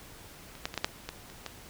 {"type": "clicks", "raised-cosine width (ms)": 0.2, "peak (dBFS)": [-30, -13, -21, -13, -8, -18, -29, -19], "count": 8, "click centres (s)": [0.553, 0.655, 0.741, 0.777, 0.845, 1.09, 1.3, 1.463], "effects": ["pink hiss -50 dBFS RMS until 1.69 s"]}